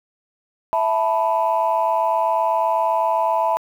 sine chord, E suspended fourth, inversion none, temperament equal, 659.3 / 880 / 987.8 Hz, E5 / A5 / B5, 0 / 0 / 0 cents, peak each -20 dBFS, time 0.73-3.57 s, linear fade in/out 0 ms, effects tanh soft clip ceiling -9 dBFS + 8-bit

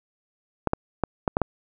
clicks, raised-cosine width 1 ms, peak -7 dBFS, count 6, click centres 0.673 / 0.734 / 1.037 / 1.278 / 1.369 / 1.417 s, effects none

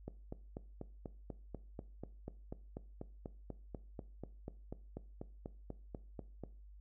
click train, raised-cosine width 2 ms, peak -30 dBFS, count 27, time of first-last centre 0.08-6.437 s, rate 4.09 Hz, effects noise-tail reverb RT60 0.4 s tail -18 dB re dry + added 50 Hz sine -53 dBFS peak until 6.8 s

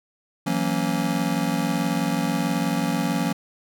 square chord, F# dominant seventh, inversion third, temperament just, 166.5 / 185 / 231.2 / 277.5 Hz, E3 / F#3 / A#3 / C#4, +18 / 0 / -14 / +2 cents, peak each -28 dBFS, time 0.46-3.33 s, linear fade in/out 10 ms, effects none

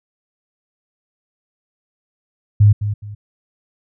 sine tone with echo, 103.83 Hz, G#2, in tune, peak -6 dBFS, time 2.6-2.73 s, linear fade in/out 10 ms, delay 210 ms, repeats 2, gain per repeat -11 dB, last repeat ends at 3.15 s, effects none

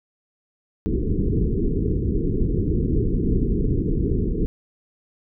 pink low-pass noise, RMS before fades -21 dBFS, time 0.86-4.46 s, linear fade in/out 0 ms, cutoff 450 Hz, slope 96 dB/octave, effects none

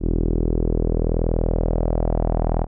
sawtooth tone with low-pass filter sweep, 40.69 Hz, E1, 22 cents flat, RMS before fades -20 dBFS, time 0-2.67 s, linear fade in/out 50 ms, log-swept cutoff 340 to 770 Hz, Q 2.6, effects none

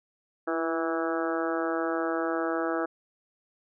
harmonic tone with a mistuned harmonic, 163.4 Hz, E3, 15 cents flat, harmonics 2 / 3 / 4 / 5 / 6 / 7 / 8 / 9 / 10, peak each -30 / -33 / -33 / -38 / -45 / -39 / -35 / -39 / -40 dBFS, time 0.47-2.86 s, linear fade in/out 10 ms, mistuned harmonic 2, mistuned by +28 cents, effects none

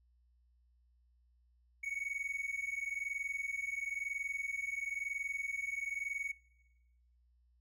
triangle tone pair together, 2218 / 2239 Hz, C#7 / C#7, 0 / +17 cents, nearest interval unison, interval 17 cents, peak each -38 / -38 dBFS, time 1.83-6.32 s, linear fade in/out 10 ms, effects noise-tail reverb RT60 1.0 s tail -20 dB re dry + added 60 Hz sine -67 dBFS peak until 7.6 s

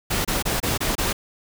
pink noise bursts, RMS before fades -23 dBFS, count 6, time 0.1-1.13 s, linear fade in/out 10 ms, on 150 ms, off 26 ms, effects none

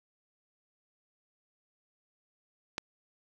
click, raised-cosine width 0.2 ms, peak -15 dBFS, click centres 2.781 s, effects none

